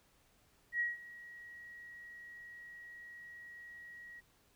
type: tone with ADSR envelope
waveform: sine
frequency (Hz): 1905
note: A#6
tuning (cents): +37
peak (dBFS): -30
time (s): 0.72-4.21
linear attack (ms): 78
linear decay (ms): 170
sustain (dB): -19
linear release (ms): 21
effects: pink hiss -70 dBFS RMS until 4.55 s